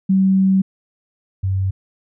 sine tone pair in turn, 191.2 / 95.6 Hz, G3 / G2, -43 / -43 cents, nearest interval octave, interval 1200 cents, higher first, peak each -11 / -16 dBFS, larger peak first, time 0.09-0.62 / 1.43-1.71 s, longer first, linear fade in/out 10 ms, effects none

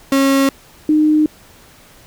35% pulse / sine tone pair in turn, 272.7 / 306.1 Hz, C#4 / D#4, -28 / -28 cents, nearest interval major second, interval 200 cents, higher second, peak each -9 dBFS, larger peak neither, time 0.12-0.49 / 0.89-1.26 s, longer neither, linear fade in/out 2 ms, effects pink hiss -45 dBFS RMS until 2.06 s

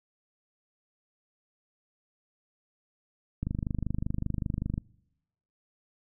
click train, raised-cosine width 5 ms, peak -18 dBFS, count 35, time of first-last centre 3.43-4.779 s, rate 25.2 Hz, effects noise-tail reverb RT60 0.9 s tail -25 dB re dry

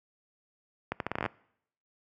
accelerating click train, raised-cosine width 0.5 ms, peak -15 dBFS, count 11, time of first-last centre 0.92-1.262 s, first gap 82 ms, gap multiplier 0.78, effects noise-tail reverb RT60 0.7 s tail -23 dB re dry + high-pass 80 Hz 12 dB/octave

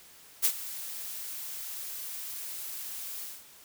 blue noise with ADSR envelope, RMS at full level -23 dBFS, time 0.42-3.45 s, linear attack 29 ms, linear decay 70 ms, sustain -16 dB, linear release 220 ms, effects white hiss -54 dBFS RMS until 3.64 s

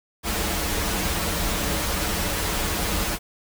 pink noise with comb filter, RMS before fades -25 dBFS, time 0.23-3.19 s, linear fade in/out 50 ms, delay 7.8 ms, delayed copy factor -0.8, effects none

